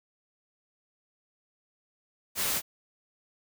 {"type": "noise", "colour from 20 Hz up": "white", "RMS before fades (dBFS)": -29, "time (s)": [2.35, 2.62], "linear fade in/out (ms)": 50, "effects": []}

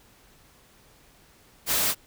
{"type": "noise", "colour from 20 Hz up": "white", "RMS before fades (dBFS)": -24, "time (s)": [1.66, 1.95], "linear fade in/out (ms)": 50, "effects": ["pink hiss -57 dBFS RMS until 2.06 s"]}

